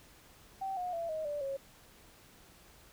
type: tone with pitch steps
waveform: sine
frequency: 773 / 721.2 / 672.9 / 627.9 / 585.8 / 546.6 Hz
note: G5 / F#5 / E5 / D#5 / D5 / C#5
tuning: -24 / -45 / +35 / +16 / -5 / -24 cents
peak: -34 dBFS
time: 0.61-1.57 s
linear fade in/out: 10 ms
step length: 160 ms
effects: pink hiss -59 dBFS RMS until 2.92 s